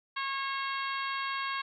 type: harmonic tone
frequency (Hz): 545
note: C#5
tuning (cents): -29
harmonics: 2 / 3 / 4 / 5 / 6 / 7 / 8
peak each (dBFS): -34 / -38 / -40 / -42 / -44 / -45 / -46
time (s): 0.16-1.62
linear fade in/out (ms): 10
effects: none